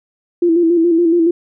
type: tone with vibrato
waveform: sine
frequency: 337.6 Hz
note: E4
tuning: 41 cents sharp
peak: -9 dBFS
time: 0.42-1.31 s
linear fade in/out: 5 ms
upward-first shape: square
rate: 7.1 Hz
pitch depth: 50 cents each way
effects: none